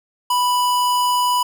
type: tone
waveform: square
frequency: 987.8 Hz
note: B5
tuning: in tune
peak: -16 dBFS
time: 0.3-1.43 s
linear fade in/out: 5 ms
effects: none